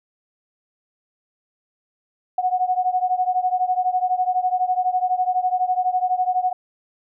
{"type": "beating tone pair", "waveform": "sine", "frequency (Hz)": [730, 742], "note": ["F#5", "F#5"], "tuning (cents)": [-24, 5], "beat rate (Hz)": 12, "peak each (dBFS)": [-20, -22], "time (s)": [2.38, 6.53], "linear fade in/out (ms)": 5, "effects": []}